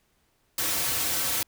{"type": "noise with comb filter", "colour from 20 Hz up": "white", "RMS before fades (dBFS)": -27, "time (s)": [0.58, 1.43], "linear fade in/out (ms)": 2, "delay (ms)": 4.9, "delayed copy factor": -0.65, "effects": ["pink hiss -69 dBFS RMS until 1.47 s"]}